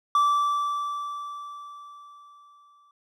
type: tone with exponential decay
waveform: triangle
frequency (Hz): 1163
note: D6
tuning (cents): -17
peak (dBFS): -15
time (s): 0.15-2.91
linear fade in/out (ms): 2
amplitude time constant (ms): 600
effects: none